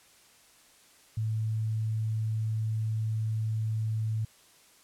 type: tone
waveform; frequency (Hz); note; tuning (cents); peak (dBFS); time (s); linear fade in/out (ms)
sine; 110; A2; 0; -27; 1.17-4.25; 5
effects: white hiss -59 dBFS RMS until 4.83 s + low-pass 11000 Hz 12 dB/octave